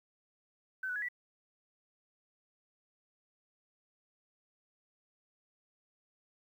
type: tone with pitch steps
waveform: sine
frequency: 1527 / 1480 / 1679 / 1955 Hz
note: G6 / F#6 / G#6 / B6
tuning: -46 / 0 / +18 / -18 cents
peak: -34 dBFS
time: 0.83-1.086 s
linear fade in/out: 5 ms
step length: 64 ms
effects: 11-bit